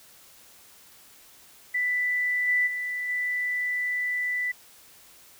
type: tone with level steps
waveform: sine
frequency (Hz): 1983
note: B6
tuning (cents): +7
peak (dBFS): -23 / -20 / -28 / -25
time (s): 1.74-4.52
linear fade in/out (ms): 10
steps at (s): 2.47 / 2.66 / 3.08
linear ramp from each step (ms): 20
effects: white hiss -53 dBFS RMS until 5.39 s